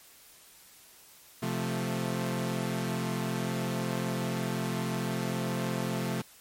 sawtooth chord, F major, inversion second, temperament equal, 130.81 / 174.61 / 220 Hz, C3 / F3 / A3, 0 / 0 / 0 cents, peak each -30 dBFS, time 1.42-6.22 s, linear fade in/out 10 ms, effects white hiss -55 dBFS RMS until 6.4 s + MP3 64 kbps

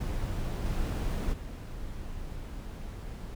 brown noise with level steps, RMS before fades -32 / -30 / -39 dBFS, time 0-3.35 s, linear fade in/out 10 ms, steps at 0.64 / 1.32 s, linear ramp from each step 20 ms, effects none

